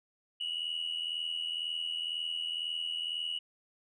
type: tone pair together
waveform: sine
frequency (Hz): 2858 / 2940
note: F7 / F#7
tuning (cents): +39 / -12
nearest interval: unison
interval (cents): 49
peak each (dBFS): -36 / -33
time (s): 0.4-3.39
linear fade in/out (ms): 10
effects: tanh soft clip ceiling -29 dBFS